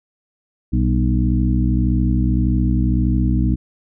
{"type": "harmonic tone with a mistuned harmonic", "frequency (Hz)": 61.74, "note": "B1", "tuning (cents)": 0, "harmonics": [1, 2, 3, 4, 5], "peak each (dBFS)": [-17, -20, -22, -23, -24], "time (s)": [0.72, 3.56], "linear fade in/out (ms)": 20, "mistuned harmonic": 3, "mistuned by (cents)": 78, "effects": []}